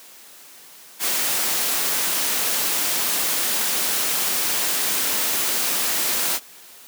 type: noise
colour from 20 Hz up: white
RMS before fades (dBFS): -22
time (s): 0.99-6.4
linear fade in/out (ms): 50
effects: white hiss -45 dBFS RMS until 6.87 s + high-pass 200 Hz 12 dB/octave